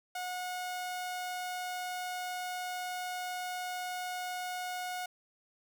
sawtooth tone, 727 Hz, F#5, 31 cents flat, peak -32 dBFS, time 0.15-5.06 s, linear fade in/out 5 ms, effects none

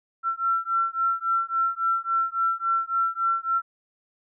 sine beating tone pair, 1349 / 1352.6 Hz, E6 / E6, +40 / +44 cents, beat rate 3.6 Hz, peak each -25 dBFS, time 0.23-3.62 s, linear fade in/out 50 ms, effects none

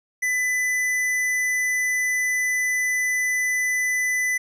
triangle tone with hard clipping, 2000 Hz, B6, 21 cents sharp, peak -22 dBFS, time 0.22-4.38 s, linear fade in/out 10 ms, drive 15 dB, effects none

